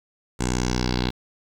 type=tone with low-pass filter sweep; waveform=10% pulse; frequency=61.74 Hz; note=B1; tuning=in tune; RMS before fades=-24 dBFS; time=0.39-1.11 s; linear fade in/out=20 ms; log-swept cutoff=8000 to 3900 Hz; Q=3.7; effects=8-bit